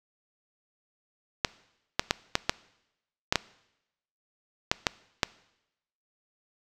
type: clicks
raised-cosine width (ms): 0.2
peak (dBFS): -4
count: 10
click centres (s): 1.448 / 1.995 / 2.109 / 2.354 / 2.495 / 3.325 / 3.357 / 4.715 / 4.868 / 5.232
effects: noise-tail reverb RT60 0.9 s tail -21 dB re dry